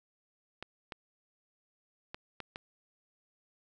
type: clicks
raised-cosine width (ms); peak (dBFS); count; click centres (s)
0.3; -24; 5; 0.626 / 0.922 / 2.145 / 2.403 / 2.559
effects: none